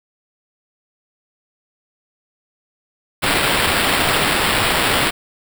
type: noise with sample-and-hold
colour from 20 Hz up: blue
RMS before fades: -17 dBFS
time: 3.22-5.11 s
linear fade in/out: 20 ms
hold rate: 6300 Hz
effects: none